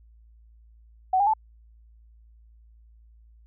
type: tone with pitch steps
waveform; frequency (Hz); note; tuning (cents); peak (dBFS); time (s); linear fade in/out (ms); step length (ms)
sine; 750 / 808.5 / 871.5; F#5 / G#5 / A5; +23 / -47 / -17; -18; 1.13-1.337; 5; 69
effects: added 56 Hz sine -51 dBFS peak until 3.46 s